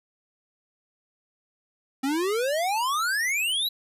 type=exponential sweep; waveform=square; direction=up; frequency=259.7 to 4028 Hz; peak=-24 dBFS; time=2.03-3.69 s; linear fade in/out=10 ms; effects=resampled to 32000 Hz